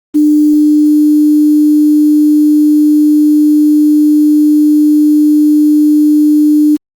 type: tone with quantisation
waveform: sine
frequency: 300 Hz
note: D4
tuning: 37 cents sharp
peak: -4 dBFS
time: 0.14-6.77 s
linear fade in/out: 20 ms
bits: 5
effects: Opus 24 kbps